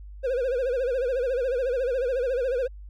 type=tone with vibrato; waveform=triangle; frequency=507 Hz; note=B4; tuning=45 cents sharp; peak=-21 dBFS; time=0.23-2.68 s; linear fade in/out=20 ms; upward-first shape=sine; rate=14 Hz; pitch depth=120 cents each way; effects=added 50 Hz sine -39 dBFS peak until 2.89 s